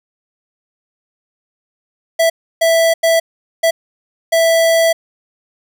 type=tone bursts at uneven times; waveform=square; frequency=659.3 Hz; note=E5; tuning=in tune; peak=-10 dBFS; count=5; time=2.19-2.3 / 2.61-2.94 / 3.03-3.2 / 3.63-3.71 / 4.32-4.93 s; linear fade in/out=10 ms; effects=none